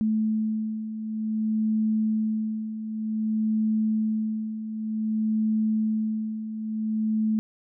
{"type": "beating tone pair", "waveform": "sine", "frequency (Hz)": [217.3, 217.84], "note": ["A3", "A3"], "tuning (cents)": [-21, -17], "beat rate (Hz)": 0.54, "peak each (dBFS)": [-30, -24], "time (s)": [0.01, 7.39], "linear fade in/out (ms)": 0, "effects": []}